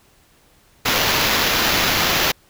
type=noise with sample-and-hold; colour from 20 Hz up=blue; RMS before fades=-18 dBFS; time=0.85-2.32 s; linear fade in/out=10 ms; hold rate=8820 Hz; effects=pink hiss -55 dBFS RMS until 2.49 s